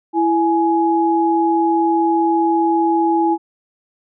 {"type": "tone pair together", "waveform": "sine", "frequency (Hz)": [332.5, 837.8], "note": ["E4", "G#5"], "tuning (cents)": [15, 15], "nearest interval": "octave + major third", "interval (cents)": 1600, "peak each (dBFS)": [-15, -16], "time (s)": [0.13, 3.38], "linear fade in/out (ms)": 50, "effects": []}